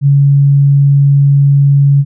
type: tone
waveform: sine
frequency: 140.6 Hz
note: C#3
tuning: 25 cents sharp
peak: -4 dBFS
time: 0.01-2.05 s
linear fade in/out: 50 ms
effects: none